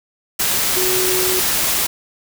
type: tone in noise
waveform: sine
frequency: 370 Hz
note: F#4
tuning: in tune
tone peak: -20 dBFS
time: 0.76-1.4 s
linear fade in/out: 10 ms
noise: white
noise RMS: -18 dBFS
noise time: 0.39-1.87 s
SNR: -5 dB
effects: none